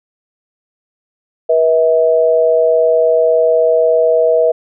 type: tone pair together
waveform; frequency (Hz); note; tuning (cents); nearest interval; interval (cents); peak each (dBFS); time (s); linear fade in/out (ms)
sine; 483.2 / 645; B4 / E5; -38 / -38; perfect fourth; 500; -11; 1.49-4.52; 10
effects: none